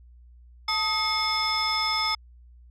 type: tone cluster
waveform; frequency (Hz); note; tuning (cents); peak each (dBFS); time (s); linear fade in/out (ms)
sine; 883 / 1259 / 2167 / 3504 / 5180; A5 / D#6 / C#7 / A7 / E8; +6 / +20 / -40 / -8 / -31; -30 / -28 / -29 / -30 / -26; 0.68-2.15; 5
effects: tanh soft clip ceiling -17 dBFS + added 60 Hz sine -48 dBFS peak until 2.7 s